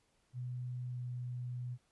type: tone with pitch glide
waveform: sine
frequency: 124.4 to 123.54 Hz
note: B2 to B2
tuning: +13 to +1 cents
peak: -38 dBFS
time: 0.33-1.78 s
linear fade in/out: 50 ms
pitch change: -12 cents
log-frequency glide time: 0.9-0.99 s
effects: pink hiss -75 dBFS RMS until 1.91 s + resampled to 24000 Hz